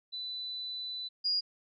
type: tone pair in turn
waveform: sine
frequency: 3990 / 4856 Hz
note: B7 / D#8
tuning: +17 / -43 cents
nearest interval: minor third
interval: 340 cents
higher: second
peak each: -36 / -27 dBFS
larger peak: second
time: 0.12-1.09 / 1.24-1.41 s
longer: first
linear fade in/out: 20 ms
effects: none